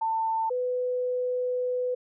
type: tone pair in turn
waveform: sine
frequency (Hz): 894 / 499.1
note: A5 / B4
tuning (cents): +27 / +18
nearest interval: minor seventh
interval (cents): 1009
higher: first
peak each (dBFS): -24 / -25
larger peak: first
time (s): 0.01-0.5 / 0.5-1.95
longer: second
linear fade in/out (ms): 10
effects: none